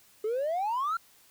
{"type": "exponential sweep", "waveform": "triangle", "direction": "up", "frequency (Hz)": [415.7, 1400], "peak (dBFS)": -24, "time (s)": [0.24, 0.97], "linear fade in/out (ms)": 5, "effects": ["tanh soft clip ceiling -23 dBFS", "white hiss -60 dBFS RMS until 1.3 s"]}